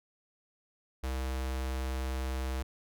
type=tone with notch filter; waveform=square; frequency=65 Hz; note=C2; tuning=11 cents flat; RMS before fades=-34 dBFS; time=1.03-2.63 s; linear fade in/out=10 ms; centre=140 Hz; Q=0.64; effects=none